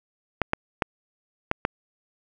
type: clicks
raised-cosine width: 0.5 ms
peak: -6 dBFS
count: 5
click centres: 0.417 / 0.534 / 0.822 / 1.514 / 1.651 s
effects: none